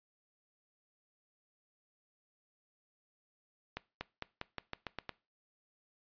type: accelerating click train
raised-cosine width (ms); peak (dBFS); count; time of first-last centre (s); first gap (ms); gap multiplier
0.3; -22; 9; 3.77-5.093; 240; 0.89
effects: noise-tail reverb RT60 0.3 s tail -21 dB re dry + resampled to 11025 Hz